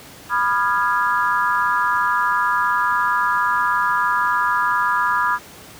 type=chord; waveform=sine; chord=F half-diminished seventh; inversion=second; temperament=equal with one note detuned; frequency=987.8 / 1214 / 1396.9 / 1661.2 Hz; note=Cb6 / Eb6 / F6 / Ab6; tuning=0 / -43 / 0 / 0 cents; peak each=-20 / -21 / -23 / -23 dBFS; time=0.29-5.39 s; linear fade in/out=50 ms; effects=pink hiss -41 dBFS RMS until 5.79 s + high-pass 80 Hz 12 dB/octave